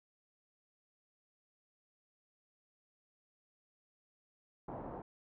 white low-pass noise, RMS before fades -45 dBFS, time 4.68-5.02 s, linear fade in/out 5 ms, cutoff 870 Hz, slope 24 dB/octave, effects none

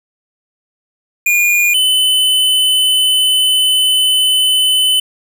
square tone pair in turn, 2428 / 3023 Hz, D#7 / F#7, -43 / +36 cents, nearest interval major third, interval 379 cents, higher second, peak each -10 dBFS, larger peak neither, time 1.26-1.74 / 1.74-5 s, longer second, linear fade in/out 5 ms, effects 7-bit

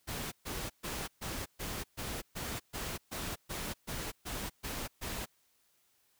pink noise bursts, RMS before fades -39 dBFS, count 14, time 0.07-5.26 s, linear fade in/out 20 ms, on 250 ms, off 130 ms, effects white hiss -72 dBFS RMS until 6.19 s

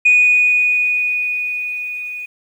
sine tone with level ramp, 2473 Hz, D#7, 11 cents flat, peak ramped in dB -6 to -25 dBFS, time 0.05-2.26 s, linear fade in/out 10 ms, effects tanh soft clip ceiling -4 dBFS + 8-bit

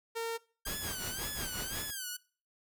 sawtooth tone, 458.2 Hz, A#4, 30 cents flat, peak -30 dBFS, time 0.15-0.38 s, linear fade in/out 20 ms
5% pulse tone with vibrato, 1583 Hz, G6, 17 cents sharp, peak -27 dBFS, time 0.65-2.17 s, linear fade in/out 10 ms, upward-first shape sine, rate 1.9 Hz, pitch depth 140 cents each way
pink noise with tremolo, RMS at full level -39 dBFS, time 0.66-1.91 s, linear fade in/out 10 ms, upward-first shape sine, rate 5.6 Hz, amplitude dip 70%
effects noise-tail reverb RT60 0.4 s tail -22 dB re dry

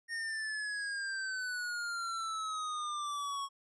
square exponential sweep, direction down, 1851 to 1100 Hz, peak -36 dBFS, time 0.08-3.49 s, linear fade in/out 50 ms, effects resampled to 22050 Hz

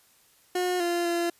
30% pulse tone with pitch steps, 361.1 / 346.1 / 342.6 Hz, F#4 / F4 / F4, -42 / -16 / -33 cents, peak -22 dBFS, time 0.55-1.3 s, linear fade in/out 5 ms, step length 250 ms, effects white hiss -61 dBFS RMS until 1.39 s + resampled to 32000 Hz

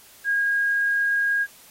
sine tone, 1632 Hz, G#6, 31 cents flat, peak -19 dBFS, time 0.24-1.47 s, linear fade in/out 50 ms, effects white hiss -50 dBFS RMS until 1.7 s + AAC 48 kbps

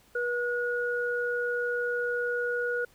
sine tone pair together, 483.3 / 1450 Hz, B4 / F#6, -38 / -35 cents, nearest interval octave + perfect fifth, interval 1903 cents, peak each -29 / -30 dBFS, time 0.15-2.85 s, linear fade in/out 5 ms, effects pink hiss -61 dBFS RMS until 2.94 s

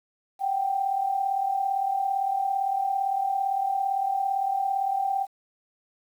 sine tone pair together, 746.3 / 784 Hz, F#5 / G5, +15 / 0 cents, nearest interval minor second, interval 85 cents, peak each -30 / -24 dBFS, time 0.39-5.27 s, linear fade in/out 50 ms, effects 9-bit

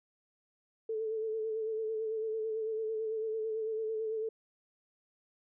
sine tone with vibrato, 440 Hz, A4, in tune, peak -32 dBFS, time 0.89-4.29 s, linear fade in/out 5 ms, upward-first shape sine, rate 9 Hz, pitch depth 34 cents each way, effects none

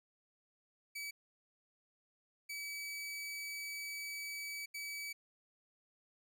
sawtooth tone bursts at uneven times, 2288 Hz, D7, 46 cents flat, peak -38 dBFS, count 3, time 0.95-1.11 / 2.49-4.66 / 4.74-5.13 s, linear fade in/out 10 ms, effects none

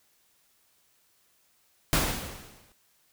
pink noise with exponential decay, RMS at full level -22 dBFS, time 1.93-2.72 s, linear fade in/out 0 ms, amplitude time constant 170 ms, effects white hiss -67 dBFS RMS until 3.12 s

